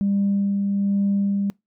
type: tone with tremolo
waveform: sine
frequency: 199.5 Hz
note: G3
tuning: 31 cents sharp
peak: -16 dBFS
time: 0.01-1.5 s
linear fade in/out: 0 ms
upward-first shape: sine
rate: 1.2 Hz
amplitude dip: 30%
effects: noise-tail reverb RT60 0.2 s tail -26 dB re dry + tanh soft clip ceiling -14 dBFS